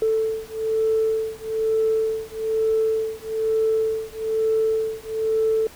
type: beating tone pair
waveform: sine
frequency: 441 / 442.1 Hz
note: A4 / A4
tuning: +4 / +8 cents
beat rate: 1.1 Hz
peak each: -22 dBFS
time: 0.02-5.67 s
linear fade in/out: 2 ms
effects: tanh soft clip ceiling -12 dBFS + pink hiss -45 dBFS RMS until 5.75 s